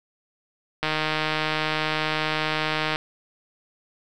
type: click train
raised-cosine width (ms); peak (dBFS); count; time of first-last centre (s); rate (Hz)
0.3; -8; 331; 0.83-2.959; 155
effects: none